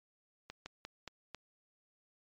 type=slowing click train; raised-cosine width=0.2 ms; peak=-26 dBFS; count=5; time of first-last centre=0.5-1.347 s; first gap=160 ms; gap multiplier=1.19; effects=low-pass 7000 Hz 12 dB/octave + MP3 64 kbps